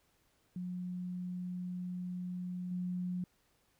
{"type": "tone with level steps", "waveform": "sine", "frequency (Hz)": 180, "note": "F#3", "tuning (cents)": -47, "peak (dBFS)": [-37, -34], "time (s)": [0.56, 3.24], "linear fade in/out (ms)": 2, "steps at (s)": 2.71, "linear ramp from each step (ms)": 5, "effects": ["pink hiss -73 dBFS RMS until 3.79 s"]}